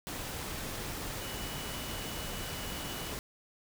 sine tone in noise, 2948 Hz, F#7, 7 cents flat, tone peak -47 dBFS, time 1.21-3.12 s, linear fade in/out 0 ms, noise pink, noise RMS -39 dBFS, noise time 0.07-3.19 s, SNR -11 dB, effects none

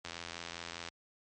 click train, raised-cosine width 0.2 ms, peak -23 dBFS, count 72, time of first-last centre 0.05-0.886 s, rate 84.9 Hz, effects high-pass 60 Hz 12 dB/octave + MP3 48 kbps

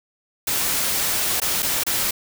white noise with dropouts, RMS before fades -22 dBFS, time 0.47-2.11 s, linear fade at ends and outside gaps 5 ms, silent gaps 1.401-1.417 / 1.623-1.627 / 1.836-1.865 s, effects none

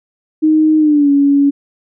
sine tone with pitch glide, 311.1 to 282 Hz, D#4 to C#4, 0 to +30 cents, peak -7 dBFS, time 0.42-1.51 s, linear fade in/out 20 ms, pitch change -170 cents, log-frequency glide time 0.78-1.1 s, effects none

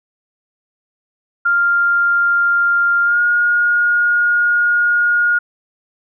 sine tone with pitch glide, 1396.9 to 1431.2 Hz, F6 to F6, 0 to +42 cents, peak -11 dBFS, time 1.45-5.39 s, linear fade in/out 10 ms, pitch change +42 cents, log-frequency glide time 3.04-3.2 s, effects none

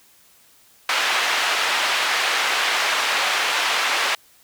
white band-pass noise, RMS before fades -21 dBFS, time 0.89-4.15 s, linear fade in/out 2 ms, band 750 to 2800 Hz, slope 12 dB/octave, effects white hiss -54 dBFS RMS until 4.43 s

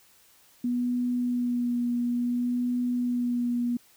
sine tone with vibrato, 243.4 Hz, B3, 25 cents flat, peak -24 dBFS, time 0.64-3.77 s, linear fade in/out 5 ms, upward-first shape sine, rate 0.58 Hz, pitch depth 17 cents each way, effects white hiss -59 dBFS RMS until 3.96 s

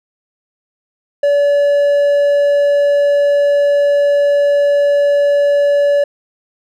triangle tone, 573 Hz, D5, 43 cents flat, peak -7 dBFS, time 1.23-6.04 s, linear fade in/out 5 ms, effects none

